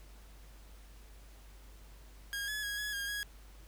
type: tone with pitch steps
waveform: sawtooth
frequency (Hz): 1630 / 1700 / 1651 / 1685 / 1621 / 1659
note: G#6 / G#6 / G#6 / G#6 / G#6 / G#6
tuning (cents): -33 / +40 / -11 / +25 / -42 / -2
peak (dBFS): -32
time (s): 2.33-3.23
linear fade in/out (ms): 0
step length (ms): 150
effects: added 50 Hz sine -52 dBFS peak until 3.67 s + pink hiss -61 dBFS RMS until 3.67 s